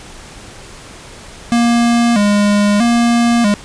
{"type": "tone with vibrato", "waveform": "square", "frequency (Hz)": 220, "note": "A3", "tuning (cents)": 0, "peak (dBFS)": -10, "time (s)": [1.52, 3.54], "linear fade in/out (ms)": 0, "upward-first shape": "square", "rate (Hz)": 0.78, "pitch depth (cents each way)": 120, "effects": ["pink hiss -35 dBFS RMS until 3.64 s", "resampled to 22050 Hz"]}